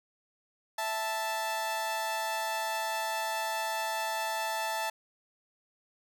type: tone pair together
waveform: sawtooth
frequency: 658.8 / 880 Hz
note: E5 / A5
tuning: -1 / 0 cents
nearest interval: perfect fourth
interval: 501 cents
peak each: -33 / -28 dBFS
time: 0.78-4.9 s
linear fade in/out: 5 ms
effects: none